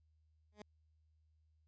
15% pulse tone with exponential growth, 209.1 Hz, G#3, 12 cents sharp, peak -40 dBFS, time 0.52-0.62 s, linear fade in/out 2 ms, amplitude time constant 21 ms, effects added 78 Hz sine -70 dBFS peak until 1.67 s + resampled to 16000 Hz

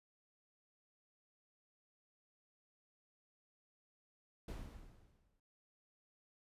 brown noise with exponential decay, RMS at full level -42 dBFS, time 4.48-5.4 s, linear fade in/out 5 ms, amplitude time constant 200 ms, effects resampled to 32000 Hz

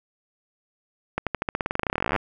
accelerating click train, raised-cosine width 0.5 ms, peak -9 dBFS, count 29, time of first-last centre 1.18-2.162 s, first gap 87 ms, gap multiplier 0.92, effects none

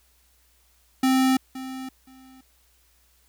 square tone with echo, 261.6 Hz, C4, in tune, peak -18 dBFS, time 1.03-1.37 s, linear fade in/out 5 ms, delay 520 ms, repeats 2, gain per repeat -15 dB, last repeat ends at 2.41 s, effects added 60 Hz sine -63 dBFS peak until 3.28 s + white hiss -63 dBFS RMS until 3.28 s

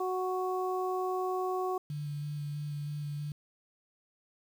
harmonic tone, 370 Hz, F#4, in tune, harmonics 1 / 2 / 3, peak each -32 / -35 / -37 dBFS, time 0-1.78 s, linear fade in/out 5 ms
sine tone with vibrato, 146.83 Hz, D3, in tune, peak -34 dBFS, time 1.9-3.32 s, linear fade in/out 2 ms, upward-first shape square, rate 3.1 Hz, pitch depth 12 cents each way
effects 9-bit

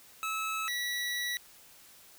25% pulse tone pair in turn, 1300 / 1943 Hz, E6 / B6, -24 / -29 cents, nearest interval perfect fifth, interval 695 cents, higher second, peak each -28 dBFS, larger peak neither, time 0.23-0.68 / 0.68-1.37 s, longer second, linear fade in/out 0 ms, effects white hiss -56 dBFS RMS until 2.18 s

